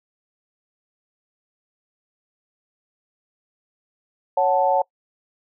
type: chord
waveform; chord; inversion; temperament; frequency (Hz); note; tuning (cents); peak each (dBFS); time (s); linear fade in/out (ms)
sine; F# minor; second; equal; 554.4 / 740 / 880; C#5 / F#5 / A5; 0 / 0 / 0; -20; 4.37-4.82; 5
effects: noise-tail reverb RT60 0.1 s tail -24 dB re dry